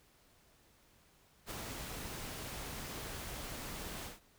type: noise with ADSR envelope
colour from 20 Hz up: pink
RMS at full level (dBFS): -41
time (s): 1.46-4.2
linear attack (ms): 50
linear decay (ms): 9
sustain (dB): -3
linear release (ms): 160
effects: pink hiss -67 dBFS RMS until 4.38 s